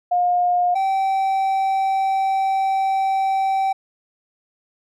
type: tone pair in turn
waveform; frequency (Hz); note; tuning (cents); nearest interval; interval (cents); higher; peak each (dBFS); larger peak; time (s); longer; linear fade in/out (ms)
sine / triangle; 712 / 773.1; F5 / G5; +33 / -24; minor second; 143; second; -15; neither; 0.11-0.75 / 0.75-3.73; second; 10
effects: none